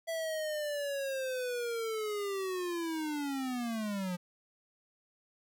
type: linear sweep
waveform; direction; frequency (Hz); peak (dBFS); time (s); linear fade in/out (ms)
square; down; 663 to 174.61; -34; 0.07-4.17; 20
effects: none